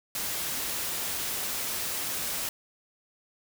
white noise, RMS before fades -32 dBFS, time 0.15-2.49 s, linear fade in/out 2 ms, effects none

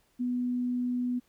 sine tone, 246.9 Hz, B3, in tune, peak -27 dBFS, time 0.19-1.2 s, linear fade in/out 20 ms, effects pink hiss -69 dBFS RMS until 1.28 s

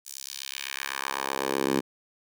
10% pulse tone with high-pass filter sweep, 67.9 Hz, C#2, 35 cents flat, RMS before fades -31 dBFS, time 0.05-1.81 s, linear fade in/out 20 ms, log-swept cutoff 7500 to 260 Hz, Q 1.3, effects none

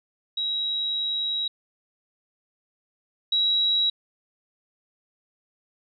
sine tone pair in turn, 3850 / 3872 Hz, B7 / B7, -45 / -35 cents, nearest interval unison, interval 10 cents, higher second, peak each -24 / -19 dBFS, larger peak second, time 0.37-1.48 / 3.32-3.9 s, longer first, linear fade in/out 5 ms, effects none

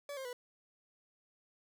40% pulse tone with pitch steps, 572 / 530.6 / 492.2 Hz, D5 / C5 / B4, -46 / +24 / -6 cents, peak -40 dBFS, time 0.09-0.33 s, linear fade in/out 2 ms, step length 80 ms, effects none

